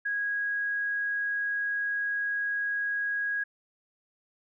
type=tone; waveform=sine; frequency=1650 Hz; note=G#6; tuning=12 cents flat; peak=-27 dBFS; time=0.05-3.44 s; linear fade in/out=10 ms; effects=none